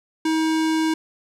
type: tone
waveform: square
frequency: 318.3 Hz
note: D#4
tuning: 39 cents sharp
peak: -19 dBFS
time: 0.25-0.94 s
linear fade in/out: 5 ms
effects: low-pass 9000 Hz 12 dB/octave + 10-bit